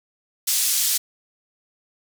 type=band-pass noise; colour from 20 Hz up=pink; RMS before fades=-21 dBFS; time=0.47-0.98 s; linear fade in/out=10 ms; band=5600 to 16000 Hz; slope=12 dB/octave; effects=none